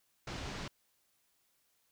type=low-pass noise; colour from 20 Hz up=pink; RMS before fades=-42 dBFS; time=0.27-0.68 s; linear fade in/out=5 ms; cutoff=6100 Hz; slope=24 dB/octave; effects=white hiss -75 dBFS RMS until 1.91 s